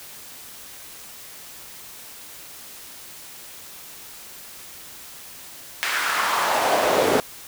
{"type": "noise with high-pass filter sweep", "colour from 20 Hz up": "brown", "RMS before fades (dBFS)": -21, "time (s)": [5.83, 7.2], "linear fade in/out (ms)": 0, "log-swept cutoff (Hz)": [1800, 400], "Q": 1.9, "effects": ["white hiss -41 dBFS RMS until 7.47 s"]}